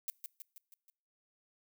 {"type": "noise with echo", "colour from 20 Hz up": "violet", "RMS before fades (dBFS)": -37, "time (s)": [0.08, 0.1], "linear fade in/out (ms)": 0, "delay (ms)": 160, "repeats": 5, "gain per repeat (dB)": -5, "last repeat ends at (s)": 0.9, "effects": ["noise-tail reverb RT60 0.6 s tail -25 dB re dry"]}